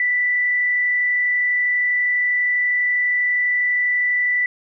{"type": "tone with frequency modulation", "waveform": "sine", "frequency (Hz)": 1975.5, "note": "B6", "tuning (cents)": 0, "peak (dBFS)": -16, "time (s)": [0, 4.46], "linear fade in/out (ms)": 2, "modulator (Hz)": 32.3, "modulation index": 0.45, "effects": []}